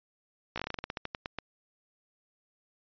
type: slowing click train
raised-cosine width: 0.3 ms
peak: -18 dBFS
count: 16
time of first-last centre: 0.56-1.387 s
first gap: 16 ms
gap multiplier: 1.16
effects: resampled to 11025 Hz